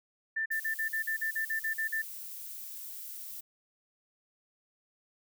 sine tone bursts, 1779 Hz, A6, 19 cents sharp, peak -29 dBFS, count 12, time 0.36-2.021 s, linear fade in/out 10 ms, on 99 ms, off 43 ms
violet noise, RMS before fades -43 dBFS, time 0.51-3.41 s, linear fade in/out 10 ms
effects none

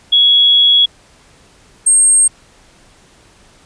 sine tone pair in turn, 3347 / 8505 Hz, G#7 / C9, +13 / +27 cents, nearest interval octave + major third, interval 1614 cents, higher second, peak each -6 dBFS, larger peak neither, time 0.12-0.86 / 1.86-2.28 s, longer first, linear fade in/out 10 ms, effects pink hiss -47 dBFS RMS until 3.65 s + resampled to 22050 Hz

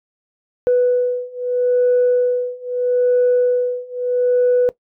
sine beating tone pair, 493.9 / 494.68 Hz, B4 / B4, 0 / +3 cents, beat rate 0.78 Hz, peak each -16 / -15 dBFS, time 0.67-4.69 s, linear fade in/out 0 ms, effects noise-tail reverb RT60 0.1 s tail -18 dB re dry + tanh soft clip ceiling -8 dBFS

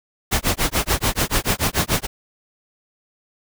pink noise with tremolo, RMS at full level -17 dBFS, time 0.31-2.07 s, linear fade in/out 20 ms, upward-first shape sine, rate 6.9 Hz, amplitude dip 100%, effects none

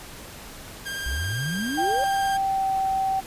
sawtooth tone with vibrato, 1600 Hz, G6, 35 cents sharp, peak -26 dBFS, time 0.85-2.38 s, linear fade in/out 20 ms, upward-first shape sine, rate 18 Hz, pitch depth 19 cents each way
sine exponential sweep, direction up, 58.27 to 577 Hz, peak -26 dBFS, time 1.06-2.04 s, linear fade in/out 0 ms
sine tone with pitch glide, 784 to 770.5 Hz, G5 to G5, 0 to -30 cents, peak -21 dBFS, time 1.77-3.21 s, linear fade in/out 20 ms, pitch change -30 cents, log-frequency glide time 2.19-2.73 s
effects pink hiss -41 dBFS RMS until 3.26 s + resampled to 32000 Hz

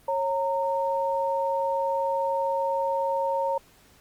sine tone pair together, 547 / 920 Hz, C#5 / A#5, -23 / -23 cents, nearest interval major sixth, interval 900 cents, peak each -26 dBFS, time 0.08-3.58 s, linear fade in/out 5 ms, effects pink hiss -57 dBFS RMS until 4 s + Opus 32 kbps

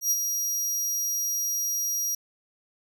sawtooth tone with ADSR envelope, 5730 Hz, F8, 44 cents sharp, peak -17 dBFS, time 0.01-2.15 s, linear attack 100 ms, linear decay 39 ms, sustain -6 dB, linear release 4 ms, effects none

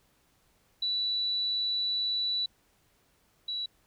sine tone pair in turn, 3951 / 3924 Hz, B7 / B7, 0 / -12 cents, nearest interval unison, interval 12 cents, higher first, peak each -27 / -31 dBFS, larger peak first, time 0.82-2.46 / 3.48-3.66 s, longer first, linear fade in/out 5 ms, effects pink hiss -68 dBFS RMS until 3.86 s

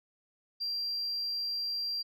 sine tone, 4737 Hz, D8, 14 cents sharp, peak -30 dBFS, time 0.6-2.03 s, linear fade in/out 20 ms, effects tanh soft clip ceiling -28 dBFS

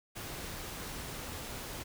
pink noise, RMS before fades -42 dBFS, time 0.15-1.84 s, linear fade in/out 20 ms, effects none

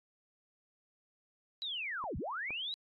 sine linear two-way sweep, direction down then up, 3985 to 38.89 to 3985 Hz, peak -36 dBFS, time 1.62-2.74 s, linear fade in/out 0 ms, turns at 2.17 s
clicks, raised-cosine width 1 ms, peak -34 / -32 dBFS, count 2, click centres 2.04 / 2.506 s
effects AAC 32 kbps

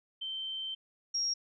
sine tone pair in turn, 3110 / 5593 Hz, G7 / F8, -14 / +2 cents, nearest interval minor seventh, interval 1016 cents, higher second, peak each -35 / -29 dBFS, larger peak second, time 0.21-0.75 / 1.14-1.34 s, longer first, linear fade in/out 10 ms, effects none

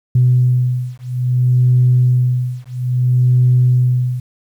sine beating tone pair, 124.8 / 125.4 Hz, B2 / B2, +19 / +27 cents, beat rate 0.6 Hz, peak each -13 dBFS, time 0.15-4.2 s, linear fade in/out 5 ms, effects tanh soft clip ceiling -3 dBFS + 8-bit

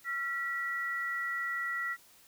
sine tone pair together, 1365.4 / 1941 Hz, F6 / B6, -40 / -31 cents, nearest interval tritone, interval 609 cents, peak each -37 / -33 dBFS, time 0.04-1.97 s, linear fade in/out 50 ms, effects white hiss -60 dBFS RMS until 2.27 s

